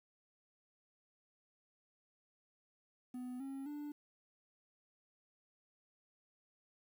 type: tone with pitch steps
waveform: triangle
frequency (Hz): 250 / 271.1 / 293.9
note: B3 / C#4 / D4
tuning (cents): +21 / -38 / +1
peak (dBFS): -40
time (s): 3.14-3.92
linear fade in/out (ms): 5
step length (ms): 260
effects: 11-bit